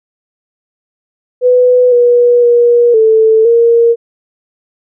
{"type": "tone with pitch steps", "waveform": "sine", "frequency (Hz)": [497.9, 483.8, 477.6, 441.6, 466.4], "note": ["B4", "B4", "A#4", "A4", "A#4"], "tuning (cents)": [14, -36, 42, 6, 1], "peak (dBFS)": -4, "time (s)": [1.41, 3.96], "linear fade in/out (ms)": 50, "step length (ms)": 510, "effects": []}